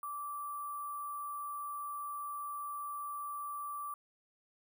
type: tone with sample-and-hold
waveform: sine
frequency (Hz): 1165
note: D6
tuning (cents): -14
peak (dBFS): -38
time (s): 0.03-3.94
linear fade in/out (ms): 2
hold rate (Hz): 11025
effects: none